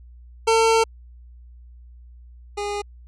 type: tone pair in turn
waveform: 25% pulse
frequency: 450.9 / 409.9 Hz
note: A4 / G#4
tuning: +42 / -23 cents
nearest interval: major second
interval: 165 cents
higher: first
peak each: -11 / -21 dBFS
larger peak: first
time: 0.47-0.84 / 2.57-2.82 s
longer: first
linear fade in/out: 10 ms
effects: added 60 Hz sine -42 dBFS peak until 3.07 s + resampled to 22050 Hz